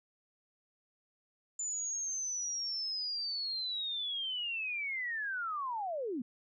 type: linear sweep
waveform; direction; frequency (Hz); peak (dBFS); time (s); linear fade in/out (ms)
sine; down; 7090 to 221.4; -34; 1.59-6.22; 5
effects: none